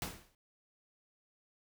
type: noise with exponential decay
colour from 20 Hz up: pink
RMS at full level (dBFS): -36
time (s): 0.02-0.35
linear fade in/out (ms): 1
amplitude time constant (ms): 70
effects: none